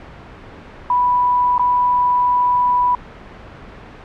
sine tone with dropouts, 986 Hz, B5, 3 cents flat, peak -12 dBFS, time 0.9-2.95 s, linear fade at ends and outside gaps 2 ms, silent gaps 1.58-1.594 s, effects pink hiss -37 dBFS RMS until 4.04 s + low-pass 2000 Hz 12 dB/octave

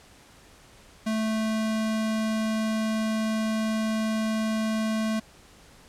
square tone, 219.3 Hz, A3, 6 cents flat, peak -25 dBFS, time 1.06-5.2 s, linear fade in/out 10 ms, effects pink hiss -53 dBFS RMS until 5.88 s + low-pass 10000 Hz 12 dB/octave

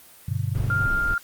sine chord, G major, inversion none, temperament just, 98 / 122.5 / 147 Hz, G2 / B2 / D3, 0 / -14 / +2 cents, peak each -26 / -27 / -31 dBFS, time 0.28-0.87 s, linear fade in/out 5 ms
brown noise, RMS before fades -29 dBFS, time 0.55-1.14 s, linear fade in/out 0 ms
sine tone, 1400 Hz, F6, 4 cents sharp, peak -21 dBFS, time 0.7-1.18 s, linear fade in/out 2 ms
effects white hiss -49 dBFS RMS until 1.23 s + Opus 32 kbps

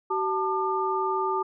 sine tone cluster, 380.2 / 887 / 1202 Hz, F#4 / A5 / D6, +47 / +14 / +40 cents, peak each -28 dBFS, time 0.1-1.43 s, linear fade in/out 10 ms, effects none

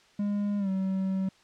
triangle tone with pitch glide, 204.4 to 190.71 Hz, G#3 to G3, -27 to -47 cents, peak -24 dBFS, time 0.19-1.29 s, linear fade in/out 5 ms, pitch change -120 cents, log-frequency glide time 0.58-0.69 s, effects white hiss -60 dBFS RMS until 1.43 s + low-pass 5000 Hz 12 dB/octave

